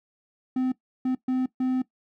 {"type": "tone bursts at uneven times", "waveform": "triangle", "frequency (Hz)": 257, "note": "C4", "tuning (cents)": -31, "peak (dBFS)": -20, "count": 4, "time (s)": [[0.56, 0.72], [1.05, 1.15], [1.28, 1.46], [1.6, 1.82]], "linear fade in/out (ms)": 5, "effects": ["noise-tail reverb RT60 0.1 s tail -18 dB re dry"]}